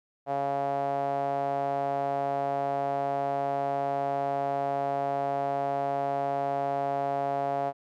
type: tone with band-pass filter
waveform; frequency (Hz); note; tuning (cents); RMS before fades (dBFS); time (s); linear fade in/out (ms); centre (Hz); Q
sawtooth; 139.6; C#3; +13; -29; 0.26-7.73; 50; 690; 5
effects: none